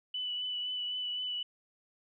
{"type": "tone with vibrato", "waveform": "sine", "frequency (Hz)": 2977, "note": "F#7", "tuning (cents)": 10, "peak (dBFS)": -33, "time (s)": [0.14, 1.43], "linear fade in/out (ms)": 5, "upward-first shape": "triangle", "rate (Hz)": 3.9, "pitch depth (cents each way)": 21, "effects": []}